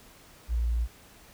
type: tone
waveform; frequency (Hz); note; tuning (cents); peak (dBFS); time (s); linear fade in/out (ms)
sine; 58.27; A#1; 0; -24; 0.48-0.88; 50
effects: pink hiss -54 dBFS RMS until 1.33 s